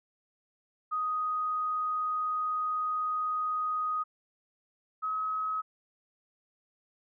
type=tone pair in turn; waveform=sine; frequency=1248 / 1275.7 Hz; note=D#6 / D#6; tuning=+5 / +43 cents; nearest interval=unison; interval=38 cents; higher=second; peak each=-28 / -29 dBFS; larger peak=first; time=0.91-4.04 / 5.02-5.62 s; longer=first; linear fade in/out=20 ms; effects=none